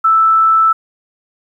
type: tone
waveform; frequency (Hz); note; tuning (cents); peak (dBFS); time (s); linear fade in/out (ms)
sine; 1319; E6; +1; -7; 0.04-0.73; 10
effects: 8-bit